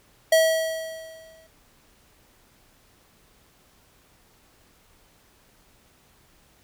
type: tone with exponential decay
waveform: square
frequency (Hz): 645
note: E5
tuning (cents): -38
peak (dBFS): -14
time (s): 0.32-1.47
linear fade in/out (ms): 5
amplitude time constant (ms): 250
effects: pink hiss -59 dBFS RMS until 6.63 s